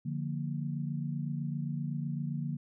sine chord, Bb major, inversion first, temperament equal, 146.83 / 174.61 / 233.1 Hz, D3 / F3 / Bb3, 0 / 0 / 0 cents, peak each -34 / -38 / -39 dBFS, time 0.05-2.57 s, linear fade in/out 10 ms, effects none

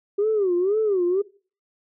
sine tone with vibrato, 392 Hz, G4, in tune, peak -17 dBFS, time 0.18-1.22 s, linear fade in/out 10 ms, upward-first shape sine, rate 2 Hz, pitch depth 200 cents each way, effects noise-tail reverb RT60 0.4 s tail -22 dB re dry + tanh soft clip ceiling -14 dBFS

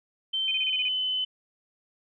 sine tone with pitch glide, 3100 to 3031 Hz, G7 to F#7, -20 to +41 cents, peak -25 dBFS, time 0.33-1.25 s, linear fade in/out 10 ms, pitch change -39 cents, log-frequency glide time 0.53-0.86 s
sine tone bursts, 2477 Hz, D#7, 8 cents flat, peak -27 dBFS, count 7, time 0.48-0.884 s, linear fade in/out 2 ms, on 32 ms, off 30 ms
effects none

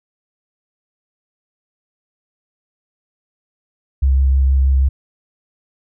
sine tone with vibrato, 67 Hz, C2, 42 cents sharp, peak -10 dBFS, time 4.02-4.89 s, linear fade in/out 10 ms, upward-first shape sine, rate 6.3 Hz, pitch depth 16 cents each way, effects none

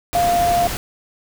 sine tone in noise, 698 Hz, F5, 1 cent flat, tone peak -14 dBFS, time 0.15-0.67 s, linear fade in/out 0 ms, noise pink, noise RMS -25 dBFS, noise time 0.13-0.77 s, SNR +8 dB, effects none

